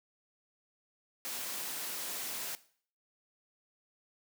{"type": "noise", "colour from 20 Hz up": "white", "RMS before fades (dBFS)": -39, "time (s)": [1.25, 2.55], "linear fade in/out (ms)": 0, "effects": ["noise-tail reverb RT60 0.5 s tail -17 dB re dry", "high-pass 200 Hz 12 dB/octave"]}